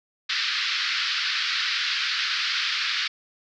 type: band-pass noise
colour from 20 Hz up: white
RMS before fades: -26 dBFS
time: 0.29-3.08 s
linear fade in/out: 10 ms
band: 1300 to 4900 Hz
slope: 48 dB/octave
effects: none